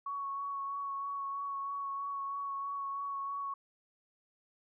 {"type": "tone with vibrato", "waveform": "sine", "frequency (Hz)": 1113, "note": "C#6", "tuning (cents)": 7, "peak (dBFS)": -35, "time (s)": [0.06, 3.54], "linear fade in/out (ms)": 5, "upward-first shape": "sine", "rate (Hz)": 3.1, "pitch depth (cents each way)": 15, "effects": []}